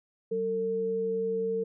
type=tone pair together; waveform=sine; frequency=190 / 451.9 Hz; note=F#3 / A4; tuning=+46 / +46 cents; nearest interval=octave + minor third; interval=1500 cents; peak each=-37 / -27 dBFS; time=0.31-1.64 s; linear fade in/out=10 ms; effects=none